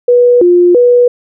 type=tone with vibrato; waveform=sine; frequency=414.9 Hz; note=G#4; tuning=2 cents flat; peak=-3 dBFS; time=0.08-1.08 s; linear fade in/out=5 ms; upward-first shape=square; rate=1.5 Hz; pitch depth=280 cents each way; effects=none